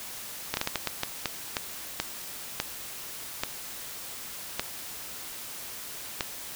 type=slowing click train; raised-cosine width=0.2 ms; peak=-9 dBFS; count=14; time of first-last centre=0.54-6.208 s; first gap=31 ms; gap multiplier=1.39; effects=white hiss -40 dBFS RMS until 6.55 s